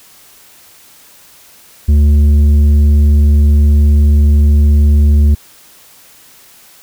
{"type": "tone with tanh clipping", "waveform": "sine", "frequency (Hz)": 73.42, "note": "D2", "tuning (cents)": 0, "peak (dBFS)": -6, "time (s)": [1.88, 5.35], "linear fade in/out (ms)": 10, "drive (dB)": 7, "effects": ["white hiss -42 dBFS RMS until 6.82 s"]}